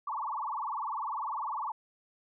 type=tone with vibrato; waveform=sine; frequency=1003 Hz; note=B5; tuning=26 cents sharp; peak=-32 dBFS; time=0.07-1.72 s; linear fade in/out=5 ms; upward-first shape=sine; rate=20 Hz; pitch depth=280 cents each way; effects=none